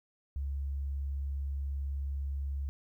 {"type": "tone", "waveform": "sine", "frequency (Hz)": 69.4, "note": "C#2", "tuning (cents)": 3, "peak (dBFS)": -32, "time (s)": [0.36, 2.69], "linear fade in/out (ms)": 0, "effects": ["12-bit"]}